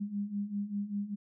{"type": "beating tone pair", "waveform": "sine", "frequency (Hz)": [200, 205.1], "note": ["G3", "G#3"], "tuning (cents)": [35, -21], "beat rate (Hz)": 5.1, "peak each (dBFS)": [-38, -34], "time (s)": [0, 1.16], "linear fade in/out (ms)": 20, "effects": []}